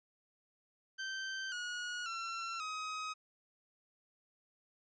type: tone with pitch steps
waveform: sawtooth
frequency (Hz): 1555 / 1450.9 / 1353.7 / 1263.1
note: G6 / F#6 / E6 / D#6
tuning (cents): -14 / -34 / +46 / +26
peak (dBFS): -35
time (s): 0.98-3.14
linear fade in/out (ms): 20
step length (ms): 540
effects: resampled to 16000 Hz